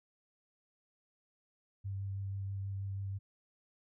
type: tone with vibrato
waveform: sine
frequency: 98 Hz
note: G2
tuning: in tune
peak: -36 dBFS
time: 1.84-3.19 s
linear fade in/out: 20 ms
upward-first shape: sine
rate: 6.2 Hz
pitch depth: 12 cents each way
effects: none